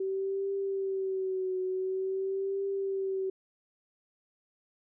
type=tone with vibrato; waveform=sine; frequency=382.4 Hz; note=G4; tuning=43 cents flat; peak=-29 dBFS; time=0-3.3 s; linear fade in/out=5 ms; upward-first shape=triangle; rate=0.47 Hz; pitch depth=54 cents each way; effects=none